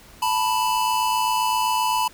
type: tone pair together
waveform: square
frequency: 880 / 987.6 Hz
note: A5 / B5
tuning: 0 / 0 cents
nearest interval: major second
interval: 200 cents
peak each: -24 / -22 dBFS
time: 0.22-2.08 s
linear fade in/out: 5 ms
effects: pink hiss -48 dBFS RMS until 2.13 s